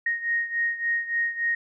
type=beating tone pair; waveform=sine; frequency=1864.7 / 1868.2 Hz; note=A#6 / A#6; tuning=0 / +3 cents; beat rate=3.5 Hz; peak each=-25 / -29 dBFS; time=0.06-1.55 s; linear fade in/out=5 ms; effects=none